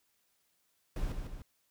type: noise with echo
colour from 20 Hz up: brown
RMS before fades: -34 dBFS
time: 0.96-1.12 s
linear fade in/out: 2 ms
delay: 150 ms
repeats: 2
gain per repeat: -5 dB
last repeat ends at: 1.42 s
effects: white hiss -75 dBFS RMS until 1.7 s